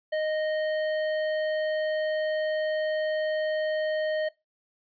sine tone with tanh clipping, 620 Hz, D#5, 6 cents flat, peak -27 dBFS, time 0.12-4.29 s, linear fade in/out 10 ms, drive 14 dB, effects noise-tail reverb RT60 0.2 s tail -20 dB re dry + resampled to 11025 Hz

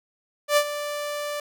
sawtooth tone with ADSR envelope, 587.3 Hz, D5, in tune, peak -11 dBFS, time 0.48-1.4 s, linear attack 87 ms, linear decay 68 ms, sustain -13 dB, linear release 3 ms, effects none

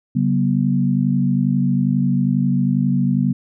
sine tone cluster, 139.4 / 189.4 / 241.7 Hz, C#3 / F#3 / B3, +10 / +41 / -37 cents, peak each -19 dBFS, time 0.15-3.33 s, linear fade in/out 10 ms, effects none

